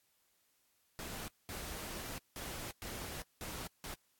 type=noise bursts at uneven times; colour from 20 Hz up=pink; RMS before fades=-44 dBFS; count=6; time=0.99-1.28 / 1.49-2.18 / 2.36-2.71 / 2.82-3.22 / 3.41-3.67 / 3.84-3.94 s; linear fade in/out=0 ms; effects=white hiss -75 dBFS RMS until 4.19 s + AAC 64 kbps